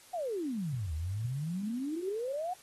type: exponential two-way sweep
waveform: sine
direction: down then up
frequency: 755 to 75 to 755 Hz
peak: -32 dBFS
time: 0.13-2.54 s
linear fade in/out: 10 ms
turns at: 0.94 s
effects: white hiss -57 dBFS RMS until 2.62 s + AAC 32 kbps